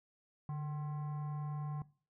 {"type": "tone with frequency modulation", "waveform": "sine", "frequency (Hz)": 146.8, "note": "D3", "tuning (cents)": 0, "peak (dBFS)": -35, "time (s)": [0.49, 1.82], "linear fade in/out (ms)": 2, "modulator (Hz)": 911, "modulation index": 0.34, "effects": ["noise-tail reverb RT60 0.4 s tail -20 dB re dry", "tanh soft clip ceiling -34 dBFS"]}